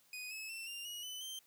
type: tone with pitch steps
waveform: sawtooth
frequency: 2489 / 2586 / 2686 / 2791 / 2899 / 3012 / 3129 Hz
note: D#7 / E7 / E7 / F7 / F#7 / F#7 / G7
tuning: 0 / -34 / +32 / -2 / -36 / +30 / -4 cents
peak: -40 dBFS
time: 0.13-1.39 s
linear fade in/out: 2 ms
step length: 180 ms
effects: white hiss -69 dBFS RMS until 1.46 s + high-pass 60 Hz 12 dB/octave

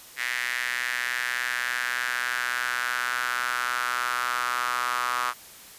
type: tone with high-pass filter sweep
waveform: sawtooth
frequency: 123.47 Hz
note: B2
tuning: in tune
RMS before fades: -28 dBFS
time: 0.16-5.34 s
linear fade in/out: 50 ms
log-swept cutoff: 1900 to 1200 Hz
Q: 4.4
effects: white hiss -47 dBFS RMS until 5.78 s + resampled to 32000 Hz

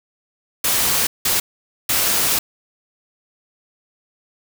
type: noise bursts at uneven times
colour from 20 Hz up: white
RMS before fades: -18 dBFS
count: 3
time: 0.64-1.07 / 1.25-1.4 / 1.89-2.39 s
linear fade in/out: 5 ms
effects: none

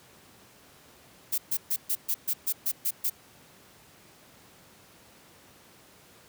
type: noise bursts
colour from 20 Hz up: violet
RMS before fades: -27 dBFS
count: 10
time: 1.32-3.1 s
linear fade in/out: 10 ms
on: 61 ms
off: 130 ms
effects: pink hiss -55 dBFS RMS until 6.28 s + high-pass 100 Hz 12 dB/octave

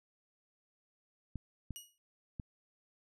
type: clicks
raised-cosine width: 5 ms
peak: -28 dBFS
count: 3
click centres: 1.357 / 1.707 / 2.398 s
type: tone with exponential decay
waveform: 15% pulse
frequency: 2900 Hz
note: F#7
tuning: 35 cents flat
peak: -35 dBFS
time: 1.76-1.98 s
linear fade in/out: 0 ms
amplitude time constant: 46 ms
effects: none

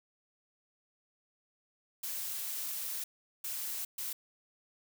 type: noise bursts at uneven times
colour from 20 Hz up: blue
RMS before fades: -38 dBFS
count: 3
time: 2.03-3.04 / 3.44-3.85 / 3.98-4.13 s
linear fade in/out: 5 ms
effects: none

